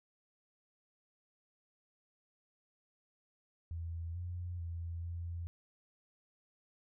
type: tone with pitch steps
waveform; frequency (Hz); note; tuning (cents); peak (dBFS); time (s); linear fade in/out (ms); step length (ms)
sine; 83.5 / 88.2 / 84.5 / 85.4; E2 / F2 / E2 / F2; +23 / +18 / +43 / -38; -38; 3.71-5.47; 0; 440
effects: none